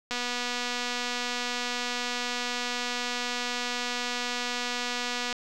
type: click train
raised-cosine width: 0.2 ms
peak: -14 dBFS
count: 1274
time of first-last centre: 0.11-5.327 s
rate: 244 Hz
effects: none